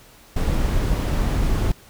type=noise; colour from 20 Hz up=brown; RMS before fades=-20 dBFS; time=0.36-1.72 s; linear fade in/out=5 ms; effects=pink hiss -49 dBFS RMS until 1.89 s